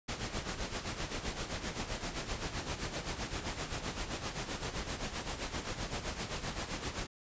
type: noise with tremolo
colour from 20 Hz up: pink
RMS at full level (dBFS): -36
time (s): 0.08-7.07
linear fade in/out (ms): 10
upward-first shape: sine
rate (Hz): 7.7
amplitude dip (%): 65
effects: resampled to 16000 Hz